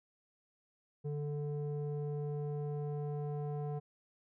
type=tone with low-pass filter sweep; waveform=square; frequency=146.83 Hz; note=D3; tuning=in tune; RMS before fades=-38 dBFS; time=1.04-3.8 s; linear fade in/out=20 ms; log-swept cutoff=410 to 670 Hz; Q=1.9; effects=none